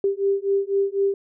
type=beating tone pair; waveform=sine; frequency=393.4 / 397.4 Hz; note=G4 / G4; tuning=+6 / +24 cents; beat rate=4 Hz; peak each=-22 / -22 dBFS; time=0.04-1.14 s; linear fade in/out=2 ms; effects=none